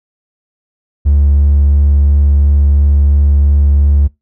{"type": "tone with vibrato", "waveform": "triangle", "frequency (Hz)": 71.6, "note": "D2", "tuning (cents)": -43, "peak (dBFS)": -3, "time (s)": [1.05, 4.08], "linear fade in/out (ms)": 20, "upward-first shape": "triangle", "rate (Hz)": 2.9, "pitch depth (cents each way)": 10, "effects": ["noise-tail reverb RT60 0.2 s tail -24 dB re dry", "tanh soft clip ceiling 0 dBFS"]}